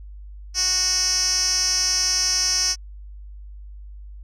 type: tone with band-pass filter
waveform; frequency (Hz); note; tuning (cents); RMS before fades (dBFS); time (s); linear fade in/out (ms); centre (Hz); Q
10% pulse; 369.1; F#4; -4; -21; 0.54-2.76; 50; 5700; 6.5
effects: added 50 Hz sine -36 dBFS peak until 4.23 s